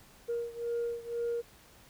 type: beating tone pair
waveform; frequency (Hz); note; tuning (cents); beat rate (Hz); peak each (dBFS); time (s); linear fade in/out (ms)
sine; 470 / 472; A#4 / A#4; +14 / +22; 2; -33 / -35; 0.28-1.42; 20
effects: tanh soft clip ceiling -27 dBFS + pink hiss -58 dBFS RMS until 1.89 s